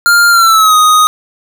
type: tone with pitch glide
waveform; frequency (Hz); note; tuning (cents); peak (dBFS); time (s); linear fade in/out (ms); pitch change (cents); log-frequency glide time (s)
square; 1400 to 1247.3; F6 to D#6; +4 to +4; -5; 0.06-1.07; 0; -200; 0.3-0.76
effects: none